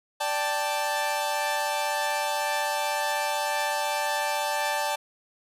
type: chord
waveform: sawtooth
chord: D suspended fourth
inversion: none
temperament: equal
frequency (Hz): 587.3 / 784 / 880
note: D5 / G5 / A5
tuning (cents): 0 / 0 / 0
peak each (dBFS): -27 / -28 / -24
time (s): 0.2-4.96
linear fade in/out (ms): 10
effects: resampled to 32000 Hz